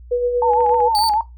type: tone with tremolo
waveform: sine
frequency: 488 Hz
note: B4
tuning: 21 cents flat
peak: -14 dBFS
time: 0.11-0.89 s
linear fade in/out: 10 ms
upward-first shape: sine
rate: 8.5 Hz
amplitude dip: 45%
type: tone with vibrato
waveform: sine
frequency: 871 Hz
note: A5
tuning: 18 cents flat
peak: -14 dBFS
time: 0.42-1.21 s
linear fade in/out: 2 ms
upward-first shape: sine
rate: 6.7 Hz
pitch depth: 85 cents each way
type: clicks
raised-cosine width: 0.5 ms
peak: -22 dBFS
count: 10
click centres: 0.535 / 0.606 / 0.664 / 0.694 / 0.744 / 0.804 / 0.988 / 1.038 / 1.097 / 1.137 s
type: tone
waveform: 40% pulse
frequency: 4548 Hz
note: C#8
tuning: 44 cents sharp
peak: -19 dBFS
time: 0.95-1.09 s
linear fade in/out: 0 ms
effects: noise-tail reverb RT60 0.2 s tail -17 dB re dry + added 60 Hz sine -37 dBFS peak until 1.37 s